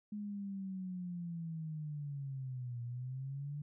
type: linear two-way sweep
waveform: sine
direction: down then up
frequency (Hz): 210 to 118.6 to 148.1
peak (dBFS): -39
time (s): 0.12-3.62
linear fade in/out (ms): 5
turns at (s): 2.82
effects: none